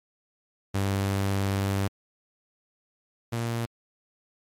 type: tone pair in turn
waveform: sawtooth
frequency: 98.3 / 116.65 Hz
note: G2 / A#2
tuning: +5 / +2 cents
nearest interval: minor third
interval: 297 cents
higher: second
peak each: -20 / -23 dBFS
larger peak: first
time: 0.74-1.88 / 3.32-3.66 s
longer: first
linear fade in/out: 10 ms
effects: MP3 64 kbps